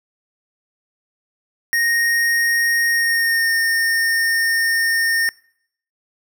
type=tone with pitch glide; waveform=square; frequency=1861 to 1826.9 Hz; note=A#6 to A#6; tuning=-3 to -35 cents; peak=-16 dBFS; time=1.73-5.29 s; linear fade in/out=0 ms; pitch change=-32 cents; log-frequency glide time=2.91-3.53 s; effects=noise-tail reverb RT60 0.7 s tail -25 dB re dry